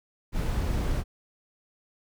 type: noise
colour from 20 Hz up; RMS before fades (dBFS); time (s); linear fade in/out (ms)
brown; -27; 0.32-1.04; 50
effects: none